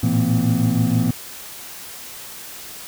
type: tone cluster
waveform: triangle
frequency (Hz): 111.1 / 117.5 / 167.1 / 230.1 / 254.5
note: A2 / A#2 / E3 / A#3 / C4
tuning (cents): +17 / +14 / +24 / -22 / -48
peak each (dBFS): -20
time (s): 0.03-1.11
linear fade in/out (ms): 5
effects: white hiss -36 dBFS RMS until 2.87 s